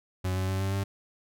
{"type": "tone with pitch steps", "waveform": "40% pulse", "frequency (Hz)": [92.7, 94.05, 95.42, 96.8, 98.21], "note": ["F#2", "F#2", "G2", "G2", "G2"], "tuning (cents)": [4, 29, -46, -21, 4], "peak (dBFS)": -26, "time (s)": [0.24, 0.84], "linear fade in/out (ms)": 10, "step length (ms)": 120, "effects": []}